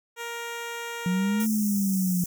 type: tone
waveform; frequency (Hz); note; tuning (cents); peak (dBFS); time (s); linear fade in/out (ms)
10% pulse; 468.6; A#4; +9; -24; 0.16-1.47; 50
type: exponential two-way sweep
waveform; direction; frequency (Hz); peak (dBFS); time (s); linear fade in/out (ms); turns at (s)
sine; up then down; 176 to 220 to 176; -22; 1.06-2.24; 2; 1.45
type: high-pass noise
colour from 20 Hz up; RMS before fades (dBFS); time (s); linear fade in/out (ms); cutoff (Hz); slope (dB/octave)
white; -34; 1.4-2.26; 2; 5400; 96
effects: none